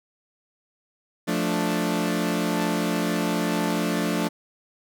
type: chord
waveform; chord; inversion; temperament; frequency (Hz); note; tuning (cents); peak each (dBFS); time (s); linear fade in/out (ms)
sawtooth; D minor; first; equal with one note detuned; 175.63 / 220 / 293.7; F3 / A3 / D4; +10 / 0 / 0; -23; 1.27-4.29; 20
effects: none